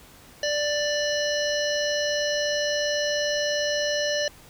harmonic tone, 589 Hz, D5, 5 cents sharp, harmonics 1 / 3 / 5 / 7 / 9 / 10, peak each -25 / -30 / -32 / -33 / -35 / -35 dBFS, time 0.43-4.28 s, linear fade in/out 2 ms, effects pink hiss -50 dBFS RMS until 4.49 s

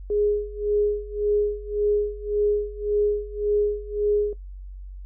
sine tone with tremolo, 415.3 Hz, G#4, in tune, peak -17 dBFS, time 0.1-4.33 s, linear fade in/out 2 ms, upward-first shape sine, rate 1.8 Hz, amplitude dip 90%, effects noise-tail reverb RT60 0.1 s tail -17 dB re dry + added 47 Hz sine -35 dBFS peak until 5.05 s

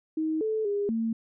sine tone with pitch steps, 315.2 / 436.6 / 406.6 / 226.1 Hz, D#4 / A4 / G#4 / A3, +23 / -13 / -37 / +47 cents, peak -25 dBFS, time 0.17-1.13 s, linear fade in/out 5 ms, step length 240 ms, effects none

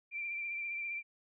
sine tone with vibrato, 2360 Hz, D7, 8 cents sharp, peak -36 dBFS, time 0.11-1.03 s, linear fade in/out 50 ms, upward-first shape triangle, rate 15 Hz, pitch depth 34 cents each way, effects none

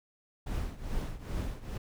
brown noise with tremolo, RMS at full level -32 dBFS, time 0.46-1.78 s, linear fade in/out 10 ms, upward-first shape triangle, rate 2.4 Hz, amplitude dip 85%, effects none

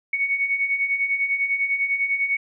sine beating tone pair, 2217 / 2227 Hz, C#7 / C#7, 0 / +7 cents, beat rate 10 Hz, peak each -27 / -21 dBFS, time 0.13-2.37 s, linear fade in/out 5 ms, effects none

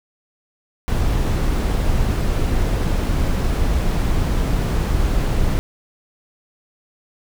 brown noise, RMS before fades -18 dBFS, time 0.88-5.59 s, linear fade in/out 0 ms, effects none

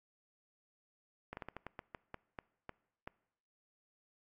slowing click train, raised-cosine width 0.5 ms, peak -28 dBFS, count 12, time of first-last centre 1.33-3.075 s, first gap 41 ms, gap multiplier 1.25, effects noise-tail reverb RT60 0.8 s tail -23 dB re dry + AAC 48 kbps

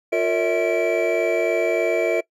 triangle tone cluster, 354.2 / 457.8 / 565 / 648 / 2321 Hz, F4 / A#4 / C#5 / E5 / D7, +24 / -31 / +33 / -30 / -21 cents, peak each -22 / -21 / -25 / -20 / -26 dBFS, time 0.12-2.21 s, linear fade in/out 10 ms, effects noise-tail reverb RT60 0.1 s tail -21 dB re dry

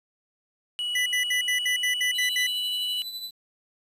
triangle tone with pitch glide, 2931 to 2960 Hz, F#7 to F#7, -17 to 0 cents, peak -25 dBFS, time 0.79-3.02 s, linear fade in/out 0 ms, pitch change +17 cents, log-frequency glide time 1.27-2.35 s
square tone bursts, 1989 Hz, B6, 12 cents sharp, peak -24 dBFS, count 9, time 0.95-2.468 s, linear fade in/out 5 ms, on 110 ms, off 66 ms
45% pulse tone with tremolo, 3990 Hz, B7, 17 cents sharp, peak -31 dBFS, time 2.14-3.31 s, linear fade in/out 20 ms, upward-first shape triangle, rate 12 Hz, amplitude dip 60%
effects resampled to 32000 Hz + 9-bit

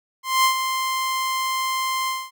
sawtooth tone with ADSR envelope, 1046.5 Hz, C6, in tune, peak -10 dBFS, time 0.23-2.31 s, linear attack 210 ms, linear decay 100 ms, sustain -8 dB, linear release 230 ms, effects none

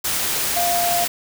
sine tone in noise, 698 Hz, F5, 1 cent flat, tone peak -19 dBFS, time 0.56-1.05 s, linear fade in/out 10 ms, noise white, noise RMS -22 dBFS, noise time 0.04-1.08 s, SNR 0 dB, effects none

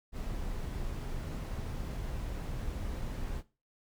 brown noise, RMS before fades -37 dBFS, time 0.12-3.43 s, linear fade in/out 50 ms, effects noise-tail reverb RT60 0.3 s tail -17 dB re dry

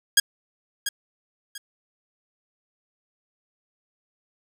10% pulse tone with echo, 1637 Hz, G#6, 25 cents flat, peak -4 dBFS, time 0.17-0.2 s, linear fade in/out 5 ms, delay 690 ms, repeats 2, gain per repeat -11 dB, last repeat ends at 1.58 s, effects none

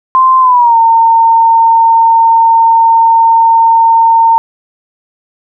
sine tone with pitch glide, 1041 to 911.5 Hz, C6 to A#5, -9 to -39 cents, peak -3 dBFS, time 0.15-4.38 s, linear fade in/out 0 ms, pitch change -230 cents, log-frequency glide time 0.4-0.77 s, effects none

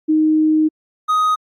sine / triangle tone pair in turn, 311.1 / 1251.6 Hz, D#4 / D#6, 0 / +10 cents, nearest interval 2 octaves, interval 2410 cents, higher second, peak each -11 dBFS, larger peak neither, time 0.08-0.69 / 1.08-1.36 s, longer first, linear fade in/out 20 ms, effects AAC 64 kbps

